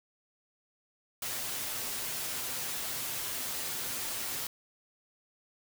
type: noise with comb filter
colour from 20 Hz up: white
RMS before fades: -36 dBFS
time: 1.22-4.47 s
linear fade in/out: 2 ms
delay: 7.8 ms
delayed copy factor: +0.5
effects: none